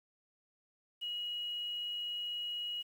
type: tone with quantisation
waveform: sine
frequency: 2901 Hz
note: F#7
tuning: 35 cents flat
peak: -36 dBFS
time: 1.01-2.83 s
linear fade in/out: 20 ms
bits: 10
effects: none